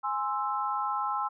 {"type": "chord", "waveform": "sine", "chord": "Ab augmented", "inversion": "none", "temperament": "equal", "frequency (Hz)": [830.6, 1046.5, 1318.5], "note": ["Ab5", "C6", "E6"], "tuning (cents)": [0, 0, 0], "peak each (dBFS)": -32, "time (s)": [0.03, 1.29], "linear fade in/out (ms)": 20, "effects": []}